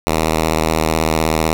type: tone with vibrato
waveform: 5% pulse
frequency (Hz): 79.5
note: D#2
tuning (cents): +38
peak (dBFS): -3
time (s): 0.07-1.53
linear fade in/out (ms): 0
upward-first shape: square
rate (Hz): 16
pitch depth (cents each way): 42
effects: none